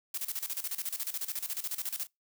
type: noise with tremolo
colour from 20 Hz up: blue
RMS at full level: -34 dBFS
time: 0.14-2.07 s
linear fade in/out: 5 ms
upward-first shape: square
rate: 14 Hz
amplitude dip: 80%
effects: noise-tail reverb RT60 0.2 s tail -26 dB re dry